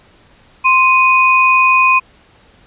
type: tone pair together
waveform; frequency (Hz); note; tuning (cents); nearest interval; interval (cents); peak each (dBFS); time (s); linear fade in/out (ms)
sine; 1046.5 / 2489; C6 / D#7; 0 / 0; octave + minor third; 1500; -10; 0.64-2; 20
effects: pink hiss -48 dBFS RMS until 2.66 s + resampled to 8000 Hz